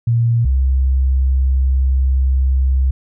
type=tone pair in turn; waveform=sine; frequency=117 / 65.77 Hz; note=A#2 / C2; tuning=+7 / +10 cents; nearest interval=minor seventh; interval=997 cents; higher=first; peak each=-11 dBFS; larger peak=neither; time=0.07-0.45 / 0.45-2.91 s; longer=second; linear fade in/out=5 ms; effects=none